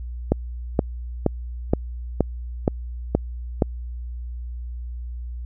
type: click train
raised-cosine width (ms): 2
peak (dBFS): -3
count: 8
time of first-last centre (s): 0.32-3.622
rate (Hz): 2.12
effects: added 60 Hz sine -29 dBFS peak until 5.45 s